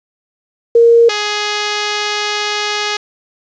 sine / 5% pulse tone pair in turn, 466.2 / 417.4 Hz, A#4 / G#4, 0 / +9 cents, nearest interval major second, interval 191 cents, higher first, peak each -4 dBFS, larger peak neither, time 0.75-1.09 / 1.09-2.97 s, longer second, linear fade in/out 5 ms, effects resampled to 16000 Hz + 7-bit

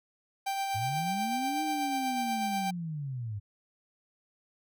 45% pulse tone with tremolo, 784 Hz, G5, in tune, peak -29 dBFS, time 0.46-2.71 s, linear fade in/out 10 ms, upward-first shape sine, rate 8.2 Hz, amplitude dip 30%
sine linear two-way sweep, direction up then down, 98 to 311.1 to 98 Hz, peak -33 dBFS, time 0.74-3.4 s, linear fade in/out 20 ms, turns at 1.63 s
effects none

